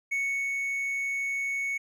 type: tone with ADSR envelope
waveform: triangle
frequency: 2217 Hz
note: C#7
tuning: in tune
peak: -24 dBFS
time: 0.11-1.78 s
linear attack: 14 ms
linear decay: 390 ms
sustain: -2 dB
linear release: 11 ms
effects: none